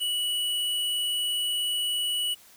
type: tone with vibrato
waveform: square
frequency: 2941 Hz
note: F#7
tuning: 11 cents flat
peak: -26 dBFS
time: 0-2.35 s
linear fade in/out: 20 ms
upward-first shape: triangle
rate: 20 Hz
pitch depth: 9 cents each way
effects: white hiss -54 dBFS RMS until 2.56 s